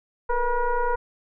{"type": "tone with frequency modulation", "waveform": "sine", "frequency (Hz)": 490, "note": "B4", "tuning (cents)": -14, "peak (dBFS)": -20, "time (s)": [0.29, 0.96], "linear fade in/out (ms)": 10, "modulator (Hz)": 475, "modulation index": 1.6, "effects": []}